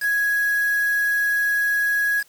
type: tone with quantisation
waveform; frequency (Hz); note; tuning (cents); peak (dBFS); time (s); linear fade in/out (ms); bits
sine; 1664; G#6; +3; -18; 0-2.24; 50; 5
effects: white hiss -56 dBFS RMS until 2.28 s